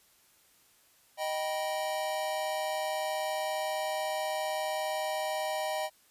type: chord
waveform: square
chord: Eb augmented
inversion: none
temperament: just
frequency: 622.3 / 777.8 / 972.3 Hz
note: Eb5 / G5 / B5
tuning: 0 / -14 / -27 cents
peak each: -34 / -36 / -40 dBFS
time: 1.17-5.9 s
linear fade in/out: 50 ms
effects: white hiss -64 dBFS RMS until 6.1 s + resampled to 32000 Hz